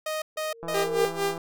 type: tone bursts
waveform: sawtooth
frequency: 622.3 Hz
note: D#5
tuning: in tune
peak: -24 dBFS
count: 3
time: 0.06-0.84 s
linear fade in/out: 5 ms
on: 160 ms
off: 150 ms
type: tone with exponential growth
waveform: sine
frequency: 459.9 Hz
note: A#4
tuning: 23 cents flat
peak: -19 dBFS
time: 0.36-1.05 s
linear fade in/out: 0 ms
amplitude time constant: 150 ms
type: click train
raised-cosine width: 1 ms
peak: -24 dBFS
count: 126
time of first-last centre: 0.63-1.379 s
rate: 167 Hz
type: tone with tremolo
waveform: sawtooth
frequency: 398.5 Hz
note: G4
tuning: 28 cents sharp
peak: -19 dBFS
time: 0.74-1.38 s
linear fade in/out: 5 ms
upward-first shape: sine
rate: 4.4 Hz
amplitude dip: 85%
effects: none